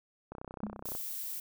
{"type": "click train", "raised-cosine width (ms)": 1, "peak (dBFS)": -28, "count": 21, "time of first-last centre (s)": [0.32, 0.951], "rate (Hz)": 31.7}
{"type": "tone with exponential decay", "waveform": "sine", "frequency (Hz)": 210, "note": "G#3", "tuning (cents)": 19, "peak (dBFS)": -30, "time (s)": [0.63, 0.82], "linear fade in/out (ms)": 2, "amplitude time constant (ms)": 41}
{"type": "noise", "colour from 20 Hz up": "violet", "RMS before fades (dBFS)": -39, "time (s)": [0.85, 1.4], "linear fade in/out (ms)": 5}
{"effects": []}